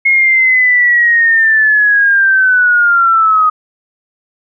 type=linear sweep; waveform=sine; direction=down; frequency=2163 to 1244.5 Hz; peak=-6 dBFS; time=0.05-3.5 s; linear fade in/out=10 ms; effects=none